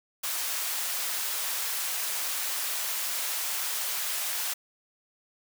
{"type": "high-pass noise", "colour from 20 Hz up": "white", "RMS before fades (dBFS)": -31, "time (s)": [0.23, 4.54], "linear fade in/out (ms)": 10, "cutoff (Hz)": 720, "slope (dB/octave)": 12, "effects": []}